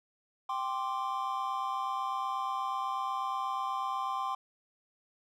triangle chord, G suspended fourth, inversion none, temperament equal, 784 / 1046.5 / 1174.7 Hz, G5 / C6 / D6, 0 / 0 / 0 cents, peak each -35 / -32 / -36 dBFS, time 0.49-4.35 s, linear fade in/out 5 ms, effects none

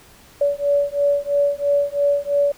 sine beating tone pair, 570 / 573 Hz, C#5 / D5, +48 / -43 cents, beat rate 3 Hz, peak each -19 / -19 dBFS, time 0.41-2.52 s, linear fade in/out 5 ms, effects pink hiss -48 dBFS RMS until 2.57 s

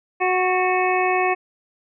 harmonic tone with a mistuned harmonic, 368.3 Hz, F#4, 8 cents flat, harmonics 1 / 2 / 3 / 5 / 6 / 7, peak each -22 / -21 / -25 / -28 / -27 / -27 dBFS, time 0.2-1.35 s, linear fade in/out 20 ms, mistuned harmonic 5, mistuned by -20 cents, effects none

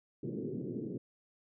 white band-pass noise, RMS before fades -39 dBFS, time 0.23-0.98 s, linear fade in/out 5 ms, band 120 to 420 Hz, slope 48 dB/octave, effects none

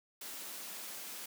white high-pass noise, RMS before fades -45 dBFS, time 0.21-1.26 s, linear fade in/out 5 ms, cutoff 170 Hz, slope 96 dB/octave, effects none

